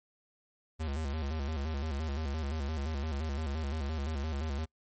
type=tone with vibrato; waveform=square; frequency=74.3 Hz; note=D2; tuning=21 cents sharp; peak=-33 dBFS; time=0.79-4.66 s; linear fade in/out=20 ms; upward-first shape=square; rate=5.8 Hz; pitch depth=110 cents each way; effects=noise-tail reverb RT60 0.1 s tail -25 dB re dry + MP3 32 kbps